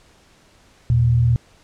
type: tone pair together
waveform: sine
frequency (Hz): 80.49 / 119.5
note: E2 / A#2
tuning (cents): -41 / +43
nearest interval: perfect fifth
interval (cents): 684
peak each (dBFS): -22 / -13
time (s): 0.9-1.36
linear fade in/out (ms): 0
effects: pink hiss -53 dBFS RMS until 1.63 s + low-pass 8000 Hz 12 dB/octave